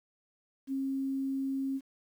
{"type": "tone", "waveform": "sine", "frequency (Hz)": 270, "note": "C#4", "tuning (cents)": -45, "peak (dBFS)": -30, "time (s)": [0.67, 1.81], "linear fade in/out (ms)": 50, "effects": ["10-bit"]}